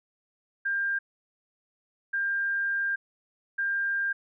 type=tone bursts at uneven times; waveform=sine; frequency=1597 Hz; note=G6; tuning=32 cents sharp; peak=-25 dBFS; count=3; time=0.65-0.99 / 2.13-2.96 / 3.58-4.13 s; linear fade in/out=10 ms; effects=none